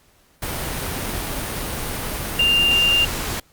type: tone in noise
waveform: sine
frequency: 2794 Hz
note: F7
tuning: in tune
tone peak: -14 dBFS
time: 2.39-3.05 s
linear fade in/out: 5 ms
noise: pink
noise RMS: -26 dBFS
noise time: 0.42-3.4 s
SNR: +9 dB
effects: pink hiss -57 dBFS RMS until 3.52 s + Opus 48 kbps